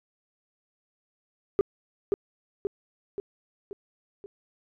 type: tone with echo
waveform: sine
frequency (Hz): 400.5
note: G4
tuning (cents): +37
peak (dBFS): -14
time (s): 1.59-1.61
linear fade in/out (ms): 0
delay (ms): 530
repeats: 5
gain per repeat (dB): -5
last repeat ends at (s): 4.26
effects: tanh soft clip ceiling -16 dBFS